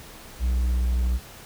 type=tone with pitch glide; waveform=triangle; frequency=61.74 to 61.17 Hz; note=B1 to B1; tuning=0 to -16 cents; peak=-18 dBFS; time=0.39-1.2 s; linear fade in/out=50 ms; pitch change=-16 cents; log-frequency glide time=0.5-0.85 s; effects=pink hiss -44 dBFS RMS until 1.45 s